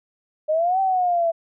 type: exponential two-way sweep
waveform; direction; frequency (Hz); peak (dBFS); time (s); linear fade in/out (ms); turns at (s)
sine; up then down; 605 to 777 to 659; -17; 0.48-1.32; 20; 0.8
effects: none